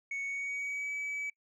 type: tone with pitch glide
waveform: sine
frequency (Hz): 2220 to 2288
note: C#7 to D7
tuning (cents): +2 to -46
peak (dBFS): -31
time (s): 0.11-1.3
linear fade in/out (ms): 5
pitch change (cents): +52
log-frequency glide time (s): 0.24-0.92
effects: noise-tail reverb RT60 0.1 s tail -24 dB re dry + tanh soft clip ceiling -33 dBFS